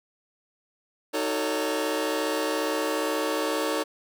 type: chord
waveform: sawtooth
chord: D# half-diminished seventh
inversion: none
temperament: just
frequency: 311.1 / 373.4 / 448 / 560 Hz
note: D#4 / F#4 / A4 / C#5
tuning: 0 / +16 / +31 / +18 cents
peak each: -26 / -31 / -26 / -26 dBFS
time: 1.13-3.84 s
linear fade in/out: 20 ms
effects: none